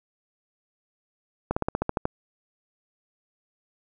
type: slowing click train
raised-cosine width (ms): 1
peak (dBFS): -10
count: 9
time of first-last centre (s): 1.51-2.054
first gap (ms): 55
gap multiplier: 1.06
effects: none